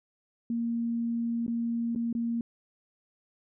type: tone with dropouts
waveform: sine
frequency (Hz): 233.1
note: A#3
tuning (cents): 0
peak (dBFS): -27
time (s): 0.5-2.41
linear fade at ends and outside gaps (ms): 2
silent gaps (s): 1.465-1.479 / 1.95-1.959 / 2.128-2.15
effects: none